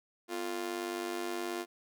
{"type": "tone with amplitude modulation", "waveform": "sawtooth", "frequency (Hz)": 349.1, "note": "F4", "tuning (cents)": -1, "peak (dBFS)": -27, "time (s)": [0.28, 1.66], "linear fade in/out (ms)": 50, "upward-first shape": "sine", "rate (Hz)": 98.8, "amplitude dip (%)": 85, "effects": []}